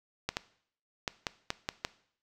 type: clicks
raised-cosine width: 0.2 ms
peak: -13 dBFS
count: 7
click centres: 0.29 / 0.369 / 1.078 / 1.268 / 1.504 / 1.689 / 1.849 s
effects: noise-tail reverb RT60 0.6 s tail -18 dB re dry